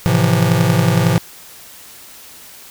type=chord; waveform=square; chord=F major seventh; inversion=first; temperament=just; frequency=109.13 / 130.96 / 163.7 / 174.61 Hz; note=A2 / C3 / E3 / F3; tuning=-14 / +2 / -12 / 0 cents; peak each=-18 dBFS; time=0.06-1.18 s; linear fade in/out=0 ms; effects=white hiss -39 dBFS RMS until 2.7 s